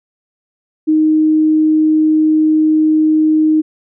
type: tone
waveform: sine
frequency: 311.1 Hz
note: D#4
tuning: in tune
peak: -8 dBFS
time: 0.87-3.62 s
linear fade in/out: 20 ms
effects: none

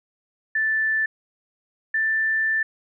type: tone pair in turn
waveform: sine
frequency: 1760 / 1770.2 Hz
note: A6 / A6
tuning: 0 / +10 cents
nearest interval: unison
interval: 10 cents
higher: second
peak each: -19 / -19 dBFS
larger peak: neither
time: 0.55-1.06 / 1.94-2.63 s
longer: second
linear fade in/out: 5 ms
effects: none

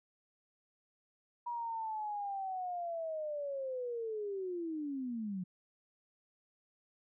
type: linear sweep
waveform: sine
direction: down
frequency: 963 to 176.6 Hz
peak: -36 dBFS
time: 1.46-5.44 s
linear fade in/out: 10 ms
effects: none

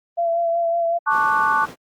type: tone with vibrato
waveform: sine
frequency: 677 Hz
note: E5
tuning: 46 cents sharp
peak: -17 dBFS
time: 0.17-0.99 s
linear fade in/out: 20 ms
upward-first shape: sine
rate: 5.4 Hz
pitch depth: 22 cents each way
type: chord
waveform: sine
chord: D major seventh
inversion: second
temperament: equal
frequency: 880 / 1108.7 / 1174.7 / 1480 Hz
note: A5 / C#6 / D6 / F#6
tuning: 0 / 0 / 0 / 0 cents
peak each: -21 dBFS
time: 1.06-1.66 s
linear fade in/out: 20 ms
type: noise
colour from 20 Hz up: brown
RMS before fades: -27 dBFS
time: 1.09-1.76 s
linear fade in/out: 50 ms
effects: high-pass 300 Hz 12 dB/octave + Opus 32 kbps

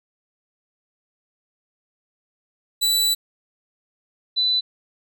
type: tone pair in turn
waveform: sawtooth / sine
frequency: 3961 / 3993 Hz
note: B7 / B7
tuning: +4 / +18 cents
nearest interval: unison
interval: 14 cents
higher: second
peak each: -14 / -17 dBFS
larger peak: first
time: 2.81-3.15 / 4.36-4.61 s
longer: first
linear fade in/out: 20 ms
effects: none

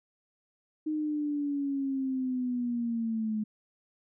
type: linear sweep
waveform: sine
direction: down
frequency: 310 to 212.5 Hz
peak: -28 dBFS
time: 0.86-3.44 s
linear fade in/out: 10 ms
effects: none

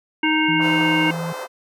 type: harmonic tone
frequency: 311.1 Hz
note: D#4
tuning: in tune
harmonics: 1 / 3 / 5 / 7 / 9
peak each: -19 / -24 / -25 / -22 / -24 dBFS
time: 0.23-1.11 s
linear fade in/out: 5 ms
type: tone with vibrato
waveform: sine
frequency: 164.81 Hz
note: E3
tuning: in tune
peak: -25 dBFS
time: 0.48-1.33 s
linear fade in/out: 10 ms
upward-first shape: triangle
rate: 19 Hz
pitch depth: 24 cents each way
type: band-pass noise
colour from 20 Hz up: white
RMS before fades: -33 dBFS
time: 0.59-1.47 s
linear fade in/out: 10 ms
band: 440 to 1200 Hz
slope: 24 dB/octave
type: tone with pitch glide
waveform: sawtooth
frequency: 510 to 516.2 Hz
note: C5 to C5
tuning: -44 to -23 cents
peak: -26 dBFS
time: 0.6-1.48 s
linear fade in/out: 50 ms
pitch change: +21 cents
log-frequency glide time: 0.82-1.15 s
effects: none

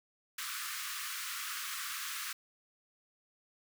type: high-pass noise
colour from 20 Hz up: pink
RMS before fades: -40 dBFS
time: 0.38-2.33 s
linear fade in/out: 5 ms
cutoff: 1100 Hz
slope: 96 dB/octave
effects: none

